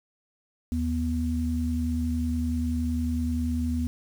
sine tone pair together, 77.78 / 244 Hz, D#2 / B3, 0 / -21 cents, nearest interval octave + minor sixth, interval 1979 cents, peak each -27 dBFS, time 0.72-3.87 s, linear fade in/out 0 ms, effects 8-bit

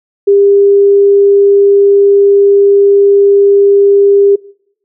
sine tone, 400.5 Hz, G4, 37 cents sharp, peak -3 dBFS, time 0.27-4.36 s, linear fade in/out 10 ms, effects noise-tail reverb RT60 0.7 s tail -23 dB re dry

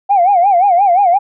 sine tone with vibrato, 750 Hz, F#5, 23 cents sharp, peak -6 dBFS, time 0.09-1.19 s, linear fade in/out 20 ms, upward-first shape sine, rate 5.7 Hz, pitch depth 160 cents each way, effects tanh soft clip ceiling -2 dBFS

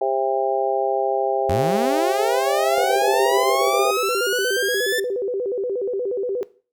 harmonic tone, 133.2 Hz, C3, 31 cents sharp, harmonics 3 / 4 / 5 / 6, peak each -24 / -24 / -24 / -24 dBFS, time 0.01-3.91 s, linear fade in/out 5 ms
sawtooth linear sweep, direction up, 77 to 1780 Hz, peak -18 dBFS, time 1.49-5 s, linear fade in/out 5 ms
sine tone with vibrato, 440 Hz, A4, in tune, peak -21 dBFS, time 2.78-6.43 s, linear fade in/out 0 ms, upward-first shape square, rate 8.4 Hz, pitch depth 200 cents each way
effects noise-tail reverb RT60 0.4 s tail -18 dB re dry

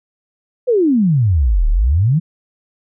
sine exponential two-way sweep, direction down then up, 523.3 to 34.83 to 173.5 Hz, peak -10 dBFS, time 0.67-2.2 s, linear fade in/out 20 ms, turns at 1.68 s, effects none

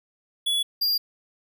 square tone pair in turn, 3400 / 4793 Hz, G#7 / D8, +40 / +34 cents, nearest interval tritone, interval 594 cents, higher second, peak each -22 / -21 dBFS, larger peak second, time 0.46-0.63 / 0.81-0.98 s, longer neither, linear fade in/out 10 ms, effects none

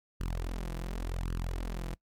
sawtooth tone with flanger, 43.06 Hz, F1, 24 cents flat, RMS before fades -35 dBFS, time 0.2-1.95 s, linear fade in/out 10 ms, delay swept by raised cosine 0.65 to 6.05 ms, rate 0.89 Hz, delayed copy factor +0.85, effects noise-tail reverb RT60 0.1 s tail -22 dB re dry + MP3 96 kbps

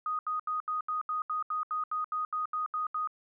sine tone bursts, 1244.5 Hz, D#6, in tune, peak -29 dBFS, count 15, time 0.06-3.074 s, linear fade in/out 2 ms, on 130 ms, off 76 ms, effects none

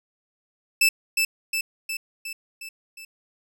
sawtooth tone with echo, 2637 Hz, E7, in tune, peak -12 dBFS, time 0.81-0.89 s, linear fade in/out 5 ms, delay 360 ms, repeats 6, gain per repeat -4 dB, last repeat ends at 3.05 s, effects none

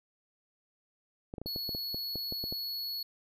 clicks, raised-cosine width 2 ms, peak -26 dBFS, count 12, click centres 1.339 / 1.382 / 1.416 / 1.46 / 1.561 / 1.692 / 1.749 / 1.945 / 2.157 / 2.324 / 2.44 / 2.525 s
square tone, 4375 Hz, C#8, 24 cents flat, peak -35 dBFS, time 1.46-3.03 s, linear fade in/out 5 ms
effects none

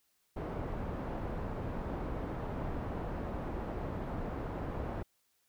pink low-pass noise, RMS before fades -38 dBFS, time 0.36-5.03 s, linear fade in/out 10 ms, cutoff 920 Hz, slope 12 dB/octave, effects white hiss -75 dBFS RMS until 5.48 s

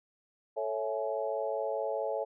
sine chord, A major seventh, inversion none, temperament equal with one note detuned, 440 / 554.4 / 659.3 / 842.7 Hz, A4 / C#5 / E5 / G#5, 0 / 0 / 0 / +25 cents, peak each -36 / -34 / -36 / -39 dBFS, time 0.56-2.25 s, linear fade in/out 20 ms, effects none

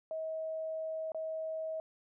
sine tone with dropouts, 638 Hz, D#5, 43 cents sharp, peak -35 dBFS, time 0.11-1.8 s, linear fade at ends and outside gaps 1 ms, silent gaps 1.119-1.146 s, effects none

